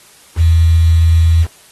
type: tone with quantisation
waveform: sine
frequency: 82.41 Hz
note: E2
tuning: in tune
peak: -6 dBFS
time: 0.36-1.47 s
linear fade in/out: 50 ms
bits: 5
effects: white hiss -44 dBFS RMS until 1.71 s + AAC 32 kbps